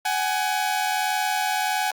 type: tone pair together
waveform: sawtooth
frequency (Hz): 753 / 834.5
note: F#5 / G#5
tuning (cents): +30 / +8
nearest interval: major second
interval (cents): 178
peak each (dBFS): -21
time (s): 0.05-1.91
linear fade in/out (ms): 5
effects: Opus 48 kbps